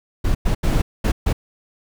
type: noise bursts at uneven times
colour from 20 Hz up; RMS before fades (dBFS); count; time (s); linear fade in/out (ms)
brown; -17; 5; 0.24-0.35 / 0.45-0.55 / 0.63-0.82 / 1.04-1.12 / 1.26-1.33; 10
effects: none